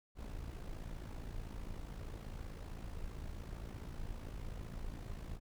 brown noise with amplitude modulation, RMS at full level -42 dBFS, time 0.15-5.4 s, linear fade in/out 50 ms, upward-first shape sine, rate 55.4 Hz, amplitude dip 65%, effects none

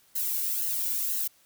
violet noise with flanger, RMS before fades -29 dBFS, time 0.15-1.28 s, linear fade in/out 10 ms, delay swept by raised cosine 0.84 to 1.6 ms, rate 2 Hz, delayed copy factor -0.65, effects white hiss -62 dBFS RMS until 1.45 s

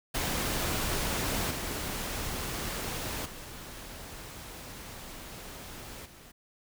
pink noise with level steps, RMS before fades -31 / -35 / -44 / -52 dBFS, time 0.14-6.32 s, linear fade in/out 10 ms, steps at 1.5 / 3.25 / 6.05 s, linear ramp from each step 10 ms, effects none

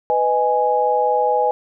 sine chord, G# minor, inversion first, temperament just, 498.4 / 623 / 830.6 Hz, B4 / D#5 / G#5, +16 / +2 / 0 cents, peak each -19 / -22 / -17 dBFS, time 0.1-1.51 s, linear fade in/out 0 ms, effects none

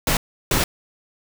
pink noise bursts at uneven times, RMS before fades -19 dBFS, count 2, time 0.07-0.17 / 0.51-0.64 s, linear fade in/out 2 ms, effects none

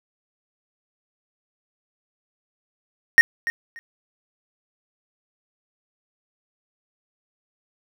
triangle tone with echo, 1859 Hz, A#6, 5 cents flat, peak -5 dBFS, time 3.18-3.21 s, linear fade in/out 0 ms, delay 290 ms, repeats 2, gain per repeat -15 dB, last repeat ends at 3.79 s, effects none

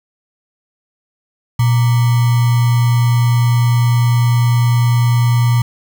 sine tone with sample-and-hold, 120 Hz, B2, 49 cents flat, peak -9 dBFS, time 1.59-5.62 s, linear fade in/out 5 ms, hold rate 1050 Hz, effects none

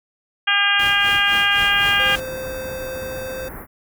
harmonic tone, 403.5 Hz, G#4, 50 cents flat, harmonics 2 / 3 / 4 / 5 / 6 / 7 / 8, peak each -27 / -25 / -18 / -26 / -23 / -21 / -23 dBFS, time 0.47-2.16 s, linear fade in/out 10 ms
pink noise with tremolo, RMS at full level -31 dBFS, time 0.79-2.2 s, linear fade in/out 5 ms, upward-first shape sine, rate 3.9 Hz, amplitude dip 75%
pink band-stop noise, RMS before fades -34 dBFS, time 1.68-3.67 s, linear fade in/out 50 ms, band 2000 to 11000 Hz, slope 48 dB/octave
square tone, 520 Hz, C5, 11 cents flat, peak -28 dBFS, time 1.99-3.49 s, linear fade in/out 10 ms
effects none

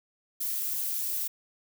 violet noise with amplitude modulation, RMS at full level -30 dBFS, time 0.4-1.28 s, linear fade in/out 10 ms, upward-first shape sine, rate 193 Hz, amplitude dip 25%, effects none

